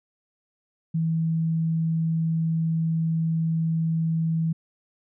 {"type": "tone", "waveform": "sine", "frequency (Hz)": 162.6, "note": "E3", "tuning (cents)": -23, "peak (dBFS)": -21, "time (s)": [0.94, 4.53], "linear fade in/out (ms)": 10, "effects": []}